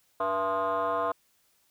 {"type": "tone with frequency modulation", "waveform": "sine", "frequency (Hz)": 860, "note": "A5", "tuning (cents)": -40, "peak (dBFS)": -24, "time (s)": [0.2, 1.12], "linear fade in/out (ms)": 5, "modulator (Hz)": 189, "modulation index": 2.1, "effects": ["tanh soft clip ceiling -22 dBFS", "white hiss -68 dBFS RMS until 1.7 s"]}